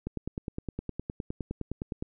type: click train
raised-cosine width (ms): 3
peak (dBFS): -20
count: 20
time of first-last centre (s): 0.07-2.025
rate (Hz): 9.72
effects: none